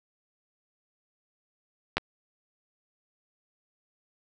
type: clicks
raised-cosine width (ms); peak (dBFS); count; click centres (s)
0.3; -7 / -26; 2; 1.97 / 1.981
effects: none